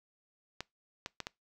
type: clicks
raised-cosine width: 0.2 ms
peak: -20 dBFS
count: 4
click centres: 0.606 / 1.061 / 1.203 / 1.269 s
effects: noise-tail reverb RT60 0.2 s tail -24 dB re dry